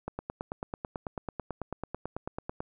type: click train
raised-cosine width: 1 ms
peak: -20 dBFS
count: 24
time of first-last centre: 0.08-2.605 s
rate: 9.11 Hz
effects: none